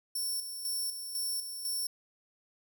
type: tone with tremolo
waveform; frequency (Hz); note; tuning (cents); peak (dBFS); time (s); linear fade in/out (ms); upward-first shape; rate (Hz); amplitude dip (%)
5% pulse; 5430; F8; -50; -26; 0.15-1.87; 5; square; 2; 55
effects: none